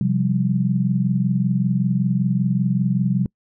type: chord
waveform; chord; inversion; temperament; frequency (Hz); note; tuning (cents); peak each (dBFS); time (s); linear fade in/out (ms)
sine; C suspended fourth; none; equal with one note detuned; 130.81 / 176.03 / 196; C3 / F3 / G3; 0 / +14 / 0; -21; 0.01-3.26; 2
effects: noise-tail reverb RT60 0.1 s tail -26 dB re dry

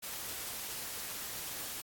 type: noise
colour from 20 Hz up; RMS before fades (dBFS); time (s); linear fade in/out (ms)
white; -41; 0.02-1.82; 20
effects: AAC 64 kbps

